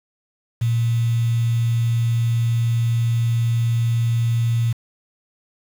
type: tone with quantisation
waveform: sine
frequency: 116.54 Hz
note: A#2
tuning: in tune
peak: -16 dBFS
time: 0.61-4.73 s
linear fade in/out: 10 ms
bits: 6
effects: none